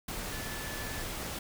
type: tone in noise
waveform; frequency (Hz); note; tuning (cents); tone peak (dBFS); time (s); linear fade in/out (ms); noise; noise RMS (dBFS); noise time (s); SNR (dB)
sine; 1738; A6; -22; -44; 0.32-1.03; 5; pink; -38; 0.08-1.39; -9
effects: none